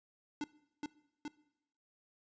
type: tone with echo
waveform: square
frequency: 295.9 Hz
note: D4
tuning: 13 cents sharp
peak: -36 dBFS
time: 0.41-0.44 s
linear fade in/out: 2 ms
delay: 420 ms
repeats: 2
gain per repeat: -2 dB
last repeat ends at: 1.28 s
effects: noise-tail reverb RT60 0.8 s tail -20 dB re dry + resampled to 16000 Hz